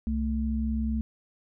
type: tone pair together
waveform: sine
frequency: 65.8 / 221.6 Hz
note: C2 / A3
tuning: +10 / +13 cents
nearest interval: octave + major sixth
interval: 2103 cents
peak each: -28 dBFS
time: 0.07-1.01 s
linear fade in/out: 0 ms
effects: none